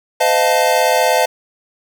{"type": "chord", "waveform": "square", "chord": "F dominant seventh", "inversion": "second", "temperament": "equal with one note detuned", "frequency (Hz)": [510.1, 622.3, 698.5, 880], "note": ["C5", "Eb5", "F5", "A5"], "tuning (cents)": [-44, 0, 0, 0], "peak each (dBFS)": -18, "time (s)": [0.2, 1.26], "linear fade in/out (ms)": 10, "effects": []}